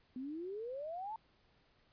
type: exponential sweep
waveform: sine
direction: up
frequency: 246.9 to 911 Hz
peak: -40 dBFS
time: 0.16-1.16 s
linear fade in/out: 2 ms
effects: pink hiss -71 dBFS RMS until 1.92 s + resampled to 11025 Hz